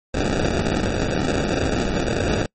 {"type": "noise with sample-and-hold", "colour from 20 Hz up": "blue", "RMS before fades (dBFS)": -21, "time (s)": [0.14, 2.46], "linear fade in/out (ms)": 2, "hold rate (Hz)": 1050, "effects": ["noise-tail reverb RT60 0.1 s tail -26 dB re dry", "MP3 32 kbps"]}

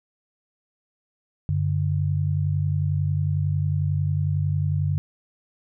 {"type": "tone pair together", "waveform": "sine", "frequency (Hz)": [95, 146.06], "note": ["F#2", "D3"], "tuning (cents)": [46, -9], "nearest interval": "perfect fifth", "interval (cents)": 745, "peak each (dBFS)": -23, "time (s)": [1.49, 4.98], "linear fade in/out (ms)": 0, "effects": []}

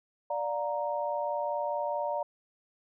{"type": "chord", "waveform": "sine", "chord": "Bb major", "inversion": "first", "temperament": "equal with one note detuned", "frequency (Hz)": [587.3, 711.9, 932.3], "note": ["D5", "F5", "Bb5"], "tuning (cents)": [0, 33, 0], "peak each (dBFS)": [-32, -36, -33], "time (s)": [0.3, 2.23], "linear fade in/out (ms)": 5, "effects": []}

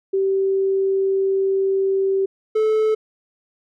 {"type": "tone pair in turn", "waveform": ["sine", "triangle"], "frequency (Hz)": [387.2, 434.6], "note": ["G4", "A4"], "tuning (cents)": [-21, -21], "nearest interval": "major second", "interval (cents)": 200, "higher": "second", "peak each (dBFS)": [-16, -13], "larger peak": "second", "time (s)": [[0.13, 2.26], [2.55, 2.95]], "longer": "first", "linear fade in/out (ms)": 10, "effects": []}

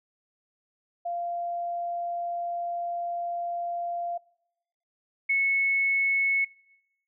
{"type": "tone pair in turn", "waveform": "sine", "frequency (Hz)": [693, 2200], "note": ["F5", "C#7"], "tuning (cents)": [-14, -14], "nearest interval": "octave + minor sixth", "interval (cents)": 2000, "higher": "second", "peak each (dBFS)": [-28, -21], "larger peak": "second", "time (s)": [[1.05, 4.18], [5.29, 6.45]], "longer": "first", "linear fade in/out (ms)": 10, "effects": ["noise-tail reverb RT60 1.0 s tail -26 dB re dry"]}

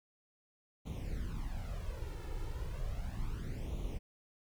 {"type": "noise with flanger", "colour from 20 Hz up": "brown", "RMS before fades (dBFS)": -39, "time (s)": [0.85, 3.99], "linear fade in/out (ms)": 20, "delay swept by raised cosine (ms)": [0.3, 2.3], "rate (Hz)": 0.34, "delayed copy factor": 0.75, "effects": []}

